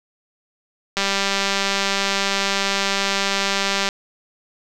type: click train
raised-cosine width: 0.2 ms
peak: -3 dBFS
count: 576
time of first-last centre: 0.97-3.889 s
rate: 197 Hz
effects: none